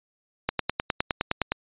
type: click train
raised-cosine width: 0.3 ms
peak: -7 dBFS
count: 11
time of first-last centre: 0.49-1.52 s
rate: 9.71 Hz
effects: resampled to 8000 Hz